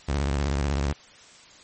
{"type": "tone with vibrato", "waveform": "sawtooth", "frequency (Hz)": 70, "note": "C#2", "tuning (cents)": 18, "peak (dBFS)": -19, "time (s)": [0.08, 0.93], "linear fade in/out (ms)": 10, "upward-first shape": "square", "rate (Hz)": 16, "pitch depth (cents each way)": 140, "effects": ["white hiss -50 dBFS RMS until 1.63 s", "MP3 32 kbps"]}